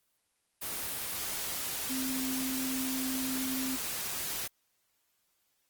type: tone in noise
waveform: sine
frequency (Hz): 261.6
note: C4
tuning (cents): 0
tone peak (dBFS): -33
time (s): 1.89-3.77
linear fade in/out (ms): 20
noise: white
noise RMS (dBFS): -36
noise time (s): 0.61-4.48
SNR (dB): 0
effects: white hiss -75 dBFS RMS until 5.69 s + Opus 24 kbps